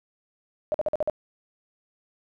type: tone bursts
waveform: sine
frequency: 610 Hz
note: D#5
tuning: 34 cents flat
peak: -21 dBFS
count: 6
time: 0.72-1.098 s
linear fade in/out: 0 ms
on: 23 ms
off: 48 ms
effects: none